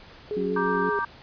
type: tone with vibrato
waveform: sine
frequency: 415.3 Hz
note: G#4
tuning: in tune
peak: -26 dBFS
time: 0.31-0.99 s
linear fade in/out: 0 ms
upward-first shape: sine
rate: 5.6 Hz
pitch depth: 34 cents each way
type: harmonic tone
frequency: 92.5 Hz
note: F#2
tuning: in tune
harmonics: 2 / 3 / 4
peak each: -30 / -32 / -33 dBFS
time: 0.36-0.9 s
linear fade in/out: 10 ms
type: chord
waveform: sine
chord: G minor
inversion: first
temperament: just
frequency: 940.8 / 1176 / 1568 Hz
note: Bb5 / D6 / G6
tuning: +16 / +2 / 0 cents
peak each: -29 dBFS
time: 0.56-1.05 s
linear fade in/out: 5 ms
effects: pink hiss -48 dBFS RMS until 1.22 s + resampled to 11025 Hz